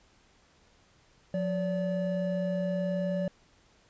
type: tone pair together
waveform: triangle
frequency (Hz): 178.98 / 576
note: F3 / D5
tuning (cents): +43 / -34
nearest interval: octave + minor sixth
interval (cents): 2023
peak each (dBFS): -28 / -29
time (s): 1.34-3.28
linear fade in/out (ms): 2
effects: pink hiss -63 dBFS RMS until 3.89 s + resampled to 16000 Hz